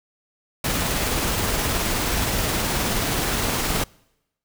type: noise with tremolo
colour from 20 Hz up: pink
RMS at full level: -22 dBFS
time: 0.64-3.84 s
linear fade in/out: 5 ms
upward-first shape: triangle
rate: 19 Hz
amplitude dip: 25%
effects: noise-tail reverb RT60 0.9 s tail -26 dB re dry